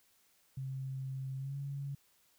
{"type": "tone with pitch glide", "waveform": "sine", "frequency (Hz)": [133.1, 139.88], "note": ["C3", "C#3"], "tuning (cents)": [30, 16], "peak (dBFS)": -37, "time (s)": [0.57, 1.95], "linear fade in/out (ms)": 5, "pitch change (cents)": 86, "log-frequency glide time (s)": [1.37, 1.56], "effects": ["white hiss -70 dBFS RMS until 2.38 s"]}